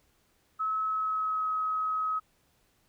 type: tone with pitch glide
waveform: sine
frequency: 1291 to 1273.2 Hz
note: E6 to D#6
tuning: -37 to +39 cents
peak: -27 dBFS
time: 0.59-2.2 s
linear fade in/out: 20 ms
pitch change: -24 cents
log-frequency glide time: 0.83-1.52 s
effects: pink hiss -69 dBFS RMS until 2.88 s